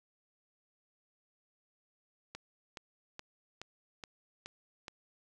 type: click train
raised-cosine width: 0.2 ms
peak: -26 dBFS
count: 7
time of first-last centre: 2.35-4.882 s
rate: 2.37 Hz
effects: none